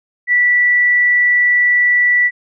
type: tone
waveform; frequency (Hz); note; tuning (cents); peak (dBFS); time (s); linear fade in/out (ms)
sine; 1960; B6; -14; -9; 0.27-2.31; 50
effects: none